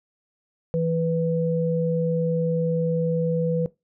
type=tone pair together; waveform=sine; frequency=164.73 / 494.7 Hz; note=E3 / B4; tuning=-1 / +3 cents; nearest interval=octave + perfect fifth; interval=1904 cents; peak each=-23 dBFS; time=0.74-3.66 s; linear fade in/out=0 ms; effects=noise-tail reverb RT60 0.2 s tail -19 dB re dry